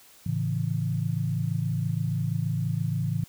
sine chord, A major, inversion none, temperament equal, 110 / 138.59 / 164.81 Hz, A2 / C#3 / E3, 0 / 0 / 0 cents, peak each -29 dBFS, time 0.26-3.24 s, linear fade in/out 5 ms, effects white hiss -54 dBFS RMS until 3.28 s

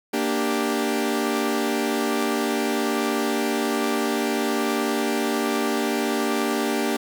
sawtooth chord, G minor, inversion first, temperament equal, 233.1 / 293.7 / 392 Hz, Bb3 / D4 / G4, 0 / 0 / 0 cents, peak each -22 dBFS, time 0.13-6.97 s, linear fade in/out 10 ms, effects 8-bit

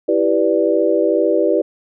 sine chord, E minor seventh, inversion none, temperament equal, 329.6 / 392 / 493.9 / 587.3 Hz, E4 / G4 / B4 / D5, 0 / 0 / 0 / 0 cents, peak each -18 dBFS, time 0.08-1.62 s, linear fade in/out 10 ms, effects none

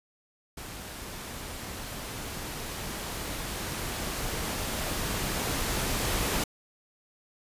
pink noise with level ramp, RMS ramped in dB -41 to -28 dBFS, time 0.57-6.44 s, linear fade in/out 5 ms, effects resampled to 32000 Hz

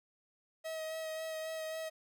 45% pulse tone with vibrato, 637 Hz, D#5, 41 cents sharp, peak -38 dBFS, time 0.64-1.9 s, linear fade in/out 20 ms, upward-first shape sine, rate 3.7 Hz, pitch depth 16 cents each way, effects 12-bit

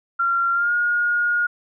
sine tone with pitch glide, 1377 to 1432.2 Hz, F6 to F6, -25 to +43 cents, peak -17 dBFS, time 0.19-1.47 s, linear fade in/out 10 ms, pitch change +68 cents, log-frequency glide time 0.53-0.73 s, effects none

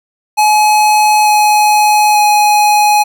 square tone with pitch steps, 848 / 842.6 / 837.3 Hz, G#5 / G#5 / G#5, +36 / +25 / +14 cents, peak -7 dBFS, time 0.37-3.04 s, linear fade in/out 20 ms, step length 890 ms, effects none

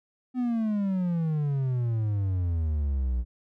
triangle exponential sweep, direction down, 255.7 to 58.6 Hz, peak -22 dBFS, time 0.34-3.25 s, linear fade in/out 50 ms, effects none

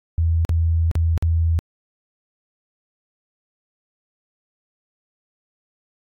sine tone with dropouts, 82.41 Hz, E2, in tune, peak -15 dBFS, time 0.18-1.59 s, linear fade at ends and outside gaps 0 ms, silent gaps 0.45-0.493 / 0.913-0.954 / 1.177-1.225 s, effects AAC 48 kbps

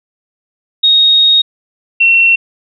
sine tone pair in turn, 3740 / 2717 Hz, A#7 / F7, +5 / -48 cents, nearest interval tritone, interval 553 cents, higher first, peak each -5 dBFS, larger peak neither, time 0.83-1.42 / 2-2.36 s, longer first, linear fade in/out 10 ms, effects none

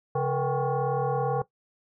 sine tone with frequency modulation, 174.61 Hz, F3, in tune, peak -23 dBFS, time 0.15-1.42 s, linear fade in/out 5 ms, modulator 311 Hz, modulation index 2.5, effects noise-tail reverb RT60 0.1 s tail -17 dB re dry

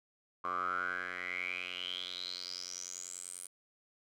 10% pulse tone with band-pass filter sweep, 90.2 Hz, F#2, 44 cents flat, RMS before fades -40 dBFS, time 0.44-3.47 s, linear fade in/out 5 ms, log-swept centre 1100 to 9600 Hz, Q 9.6, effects none

